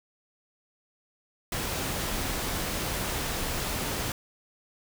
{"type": "noise", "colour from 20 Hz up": "pink", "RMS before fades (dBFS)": -31, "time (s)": [1.52, 4.12], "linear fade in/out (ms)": 2, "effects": []}